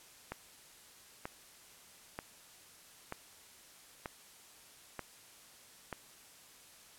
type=click train; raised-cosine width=0.5 ms; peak=-24 dBFS; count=7; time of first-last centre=0.32-5.927 s; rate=1.07 Hz; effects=white hiss -58 dBFS RMS until 6.98 s + low-pass 12000 Hz 12 dB/octave